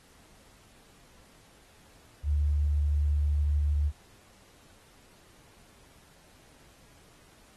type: tone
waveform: sine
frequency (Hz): 73.42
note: D2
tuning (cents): 0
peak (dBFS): -23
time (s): 2.23-3.92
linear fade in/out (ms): 50
effects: pink hiss -59 dBFS RMS until 7.56 s + AAC 32 kbps